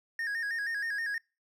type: tone with vibrato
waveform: triangle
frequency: 1742 Hz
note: A6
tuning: 18 cents flat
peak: -29 dBFS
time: 0.19-1.18 s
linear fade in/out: 2 ms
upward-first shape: square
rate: 6.3 Hz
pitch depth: 88 cents each way
effects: noise-tail reverb RT60 0.3 s tail -26 dB re dry